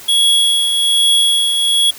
square tone with tremolo, 3338 Hz, G#7, 8 cents sharp, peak -9 dBFS, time 0.08-1.91 s, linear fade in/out 10 ms, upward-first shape triangle, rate 1.2 Hz, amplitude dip 45%, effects white hiss -35 dBFS RMS until 1.98 s

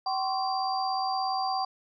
sine tone cluster, 767 / 1048 / 1125 / 4731 Hz, G5 / C6 / C#6 / D8, -38 / +2 / +25 / +12 cents, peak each -28 / -34 / -37 / -35 dBFS, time 0.06-1.65 s, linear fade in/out 5 ms, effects none

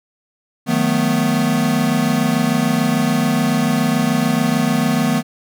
square chord, B dominant seventh, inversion first, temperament equal with one note detuned, 155.56 / 181.92 / 220 / 246.9 Hz, D#3 / F#3 / A3 / B3, 0 / -29 / 0 / 0 cents, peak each -22 / -24 / -20 / -19 dBFS, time 0.66-5.23 s, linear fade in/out 50 ms, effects none

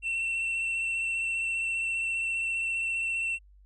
triangle tone with vibrato, 2700 Hz, E7, 41 cents sharp, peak -26 dBFS, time 0.02-3.39 s, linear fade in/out 50 ms, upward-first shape sine, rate 15 Hz, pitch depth 16 cents each way, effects added 49 Hz sine -53 dBFS peak until 3.65 s + resampled to 24000 Hz

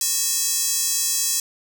square tone with high-pass filter, 367 Hz, F#4, 14 cents flat, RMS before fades -22 dBFS, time 0.01-1.4 s, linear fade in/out 2 ms, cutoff 6800 Hz, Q 1.8, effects none

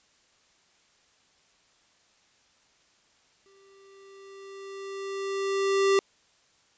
square tone with exponential growth, 392 Hz, G4, in tune, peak -19 dBFS, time 3.46-5.99 s, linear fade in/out 0 ms, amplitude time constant 550 ms, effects white hiss -64 dBFS RMS until 6.77 s + resampled to 16000 Hz

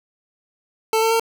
25% pulse tone with pitch steps, 443.1 / 449 / 455 Hz, A4 / A4 / A#4, +12 / +35 / -42 cents, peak -12 dBFS, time 0.93-1.197 s, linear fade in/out 2 ms, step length 89 ms, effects none

